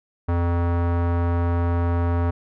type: tone with low-pass filter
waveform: square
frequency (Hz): 86.1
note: F2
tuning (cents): -24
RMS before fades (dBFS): -21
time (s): 0.28-2.31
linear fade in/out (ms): 10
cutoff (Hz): 1200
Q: 1.3
effects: none